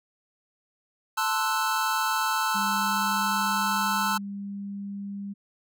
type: chord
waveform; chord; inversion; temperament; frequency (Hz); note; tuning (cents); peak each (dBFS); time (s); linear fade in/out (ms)
square; F# half-diminished seventh; first; equal; 880 / 1046.5 / 1318.5 / 1480; A5 / C6 / E6 / F#6; 0 / 0 / 0 / 0; -29 / -32 / -29 / -32; 1.17-4.18; 10
type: tone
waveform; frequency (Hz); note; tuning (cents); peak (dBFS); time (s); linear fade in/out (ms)
sine; 200; G3; +35; -32; 2.54-5.34; 20
effects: none